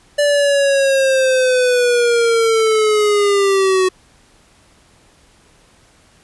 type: linear sweep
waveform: square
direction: down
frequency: 585 to 370 Hz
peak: -12 dBFS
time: 0.18-3.89 s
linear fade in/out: 10 ms
effects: pink hiss -51 dBFS RMS until 6.23 s + resampled to 24000 Hz